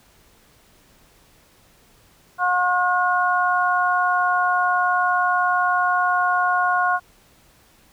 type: harmonic tone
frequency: 360.1 Hz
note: F#4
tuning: 47 cents flat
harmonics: 2 / 3 / 4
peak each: -21 / -21 / -21 dBFS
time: 2.38-7 s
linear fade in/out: 50 ms
effects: pink hiss -55 dBFS RMS until 7.92 s